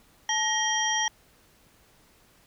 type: tone cluster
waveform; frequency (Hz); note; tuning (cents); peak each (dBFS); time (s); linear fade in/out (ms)
sine; 870 / 1880 / 3190 / 5730; A5 / A#6 / G7 / F8; -20 / +14 / +30 / +44; -29; 0.29-1.08; 2
effects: pink hiss -60 dBFS RMS until 2.46 s